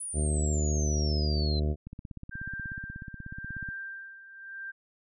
sine exponential sweep, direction down, 9956 to 4022 Hz, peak -34 dBFS, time 0-1.6 s, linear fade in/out 10 ms
harmonic tone, 75.1 Hz, D2, 39 cents sharp, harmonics 1 / 2 / 3 / 4 / 5 / 6 / 7 / 8 / 9, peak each -26 / -33 / -37 / -41 / -38 / -44 / -46 / -47 / -45 dBFS, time 0.13-1.76 s, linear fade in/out 50 ms
click train, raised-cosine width 5 ms, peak -28 dBFS, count 31, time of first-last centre 1.87-3.688 s, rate 16.5 Hz
sine tone with tremolo, 1579 Hz, G6, 12 cents sharp, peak -35 dBFS, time 2.31-4.72 s, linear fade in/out 20 ms, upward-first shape sine, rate 0.9 Hz, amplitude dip 75%
effects none

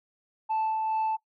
sine tone with tremolo, 878 Hz, A5, 4 cents flat, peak -22 dBFS, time 0.49-1.17 s, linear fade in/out 20 ms, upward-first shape sine, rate 2.4 Hz, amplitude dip 30%, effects noise-tail reverb RT60 0.1 s tail -19 dB re dry + tanh soft clip ceiling -23 dBFS

